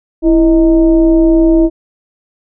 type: tone with frequency modulation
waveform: sine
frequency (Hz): 329.6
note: E4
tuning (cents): 0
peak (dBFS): -5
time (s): 0.22-1.7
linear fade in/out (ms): 50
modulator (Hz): 298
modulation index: 0.58
effects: none